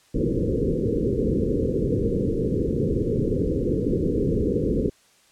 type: low-pass noise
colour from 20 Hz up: white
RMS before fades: -23 dBFS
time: 0.14-4.9 s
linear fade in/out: 10 ms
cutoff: 500 Hz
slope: 96 dB/octave
effects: white hiss -58 dBFS RMS until 5.31 s + low-pass 9000 Hz 12 dB/octave